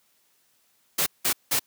white noise bursts, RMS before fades -23 dBFS, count 3, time 0.98-1.595 s, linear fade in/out 10 ms, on 85 ms, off 180 ms, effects white hiss -66 dBFS RMS until 1.66 s + high-pass 100 Hz 12 dB/octave

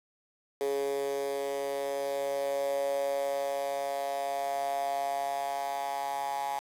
10% pulse tone with high-pass filter sweep, 139.3 Hz, C#3, 9 cents sharp, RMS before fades -32 dBFS, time 0.61-6.59 s, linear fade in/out 0 ms, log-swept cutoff 430 to 840 Hz, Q 6.7, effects resampled to 32000 Hz + 8-bit

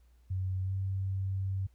sine tone with pitch glide, 93.8 to 96.1 Hz, F#2 to G2, +24 to -34 cents, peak -30 dBFS, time 0.3-1.67 s, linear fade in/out 10 ms, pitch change +42 cents, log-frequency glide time 0.63-0.72 s, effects added 60 Hz sine -59 dBFS peak until 1.74 s + pink hiss -75 dBFS RMS until 1.74 s

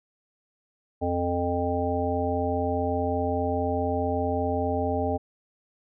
harmonic tone, 87.6 Hz, F2, 6 cents sharp, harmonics 1 / 3 / 5 / 7 / 9, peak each -30 / -30 / -30 / -30 / -30 dBFS, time 1.01-5.18 s, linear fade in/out 20 ms, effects none

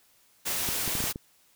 white noise, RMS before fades -30 dBFS, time 0.45-1.13 s, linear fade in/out 20 ms
clicks, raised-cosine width 3 ms, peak -22 dBFS, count 6, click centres 0.689 / 0.878 / 0.953 / 1.004 / 1.04 / 1.159 s
effects white hiss -63 dBFS RMS until 1.55 s

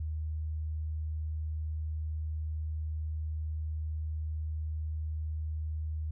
sine tone, 77.78 Hz, D#2, in tune, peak -32 dBFS, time 0-6.11 s, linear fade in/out 5 ms, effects none

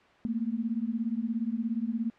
sine beating tone pair, 220 / 237 Hz, A3 / A#3, 0 / +29 cents, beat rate 17 Hz, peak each -31 / -31 dBFS, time 0.25-2.1 s, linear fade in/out 0 ms, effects white hiss -58 dBFS RMS until 2.18 s + low-pass 2000 Hz 12 dB/octave

